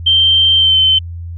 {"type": "tone with pitch glide", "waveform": "sine", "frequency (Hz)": [3136, 3079], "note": ["G7", "G7"], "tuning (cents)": [0, -32], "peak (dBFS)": -7, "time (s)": [0.06, 0.99], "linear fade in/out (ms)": 10, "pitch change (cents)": -32, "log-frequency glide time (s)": [0.57, 0.77], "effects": ["added 85 Hz sine -23 dBFS peak until 1.37 s"]}